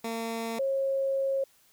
15% pulse / sine tone pair in turn, 227.9 / 542 Hz, A#3 / C#5, -39 / -39 cents, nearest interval octave + minor third, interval 1500 cents, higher second, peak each -25 dBFS, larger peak neither, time 0.04-0.59 / 0.59-1.44 s, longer second, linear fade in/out 5 ms, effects white hiss -63 dBFS RMS until 1.72 s

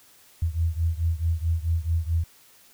sine beating tone pair, 81 / 85.6 Hz, E2 / F2, -30 / -34 cents, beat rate 4.6 Hz, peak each -24 / -26 dBFS, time 0.42-2.24 s, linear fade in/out 5 ms, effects white hiss -55 dBFS RMS until 2.73 s

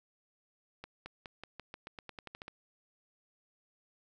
accelerating click train, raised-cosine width 0.3 ms, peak -28 dBFS, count 14, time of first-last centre 0.84-2.481 s, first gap 220 ms, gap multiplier 0.9, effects none

